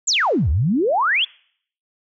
sine exponential two-way sweep, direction down then up, 7902 to 67.6 to 3547 Hz, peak -15 dBFS, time 0.07-1.25 s, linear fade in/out 10 ms, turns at 0.5 s, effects noise-tail reverb RT60 0.6 s tail -25 dB re dry

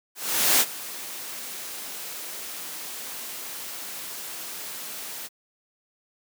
white noise with ADSR envelope, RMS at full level -18 dBFS, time 0.15-5.29 s, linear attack 450 ms, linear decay 51 ms, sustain -18 dB, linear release 34 ms, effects high-pass 200 Hz 12 dB/octave

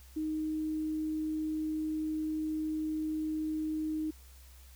sine tone, 311.1 Hz, D#4, in tune, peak -31 dBFS, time 0.16-4.11 s, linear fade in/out 10 ms, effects added 64 Hz sine -52 dBFS peak until 4.75 s + white hiss -60 dBFS RMS until 4.75 s

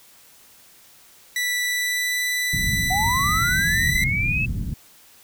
sawtooth tone with pitch glide, 1969 to 1983.8 Hz, B6 to B6, -6 to +7 cents, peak -18 dBFS, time 1.36-4.04 s, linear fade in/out 2 ms, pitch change +13 cents, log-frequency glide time 1.6-2.22 s
white low-pass noise, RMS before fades -26 dBFS, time 2.53-4.74 s, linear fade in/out 0 ms, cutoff 170 Hz, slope 24 dB/octave
sine linear sweep, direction up, 723 to 2637 Hz, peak -21 dBFS, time 2.9-4.46 s, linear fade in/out 10 ms
effects white hiss -51 dBFS RMS until 5.23 s

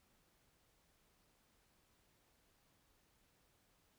silence, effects pink hiss -75 dBFS RMS until 3.98 s

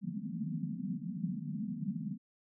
pink band-pass noise, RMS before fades -38 dBFS, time 0.01-2.18 s, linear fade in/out 50 ms, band 150 to 250 Hz, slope 96 dB/octave, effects none

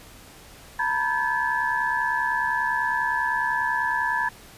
sine tone cluster, 907 / 977 / 1582 / 1718 Hz, A#5 / B5 / G6 / A6, -48 / -19 / +15 / -42 cents, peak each -29 / -26 / -32 / -25 dBFS, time 0.79-4.29 s, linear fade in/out 5 ms, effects pink hiss -47 dBFS RMS until 4.57 s + resampled to 32000 Hz

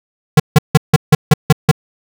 square tone bursts, 152.4 Hz, D#3, 36 cents flat, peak -3 dBFS, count 8, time 0.37-1.714 s, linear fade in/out 5 ms, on 28 ms, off 160 ms, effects none

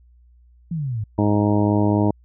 sine exponential sweep, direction down, 175.6 to 101.3 Hz, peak -22 dBFS, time 0.71-1.04 s, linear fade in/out 5 ms
harmonic tone, 103.83 Hz, G#2, in tune, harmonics 1 / 2 / 3 / 4 / 5 / 6 / 7 / 8 / 9, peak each -20 / -21 / -20 / -27 / -31 / -27 / -34 / -32 / -29 dBFS, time 1.18-2.11 s, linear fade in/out 5 ms
effects added 60 Hz sine -49 dBFS peak until 2.24 s

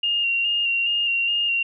sine tone with vibrato, 2794 Hz, F7, in tune, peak -19 dBFS, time 0.03-1.63 s, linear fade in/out 5 ms, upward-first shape square, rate 2.4 Hz, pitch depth 23 cents each way, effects none

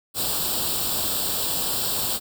white noise with comb filter, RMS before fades -25 dBFS, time 0.14-2.2 s, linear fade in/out 50 ms, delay 0.24 ms, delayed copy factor +0.8, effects none

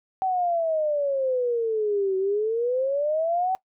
sine exponential two-way sweep, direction down then up, 766 to 375.9 to 766 Hz, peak -21 dBFS, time 0.22-3.55 s, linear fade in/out 0 ms, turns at 2.17 s, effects noise-tail reverb RT60 0.1 s tail -21 dB re dry

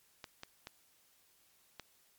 clicks, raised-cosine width 0.2 ms, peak -27 dBFS, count 4, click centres 0.242 / 0.434 / 0.671 / 1.797 s, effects white hiss -69 dBFS RMS until 2.18 s + MP3 96 kbps

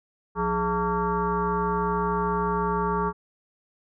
sine tone with frequency modulation, 659.3 Hz, E5, in tune, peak -22 dBFS, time 0.35-3.13 s, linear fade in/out 50 ms, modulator 241 Hz, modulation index 2.5, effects none

